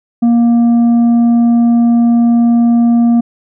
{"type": "tone with tanh clipping", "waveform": "triangle", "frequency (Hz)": 235.2, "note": "A#3", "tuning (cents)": 16, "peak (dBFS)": -7, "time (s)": [0.22, 3.21], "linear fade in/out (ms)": 10, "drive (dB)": 9, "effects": []}